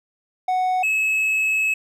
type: tone pair in turn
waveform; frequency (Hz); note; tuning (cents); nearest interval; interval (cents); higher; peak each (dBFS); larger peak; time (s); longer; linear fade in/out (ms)
triangle; 740 / 2583; F#5 / E7; 0 / -36; octave + minor seventh; 2164; second; -16; neither; 0.48-0.83 / 0.83-1.74; second; 5
effects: none